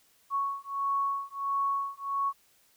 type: beating tone pair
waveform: sine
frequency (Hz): 1108.7 / 1110.2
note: C#6 / C#6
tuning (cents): 0 / +2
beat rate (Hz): 1.5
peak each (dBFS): -31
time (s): 0.3-2.33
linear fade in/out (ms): 50
effects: white hiss -65 dBFS RMS until 2.76 s